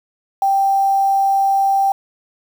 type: tone with quantisation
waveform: sine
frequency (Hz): 784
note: G5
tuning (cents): 0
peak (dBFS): -12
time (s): 0.42-1.92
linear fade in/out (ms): 2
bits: 6
effects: none